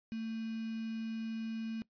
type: tone with quantisation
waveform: sine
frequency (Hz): 223.9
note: A3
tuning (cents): +30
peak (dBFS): -36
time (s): 0.12-1.82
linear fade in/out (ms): 0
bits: 8
effects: noise-tail reverb RT60 0.1 s tail -20 dB re dry + resampled to 11025 Hz